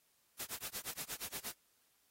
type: noise with tremolo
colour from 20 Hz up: white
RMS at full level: -41 dBFS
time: 0.39-1.55 s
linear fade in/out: 10 ms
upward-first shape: sine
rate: 8.5 Hz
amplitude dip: 100%
effects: white hiss -74 dBFS RMS until 2.1 s + AAC 48 kbps